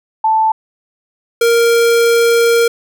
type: tone pair in turn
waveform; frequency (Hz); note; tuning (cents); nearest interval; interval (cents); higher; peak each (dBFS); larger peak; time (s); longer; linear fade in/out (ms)
sine / square; 880 / 466.2; A5 / A#4; 0 / 0; major seventh; 1100; first; -9; neither; 0.24-0.52 / 1.41-2.68; second; 5
effects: none